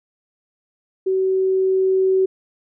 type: tone with level ramp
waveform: sine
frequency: 378.9 Hz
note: F#4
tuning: 41 cents sharp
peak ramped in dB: -16 to -13 dBFS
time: 1.06-2.26 s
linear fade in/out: 10 ms
effects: none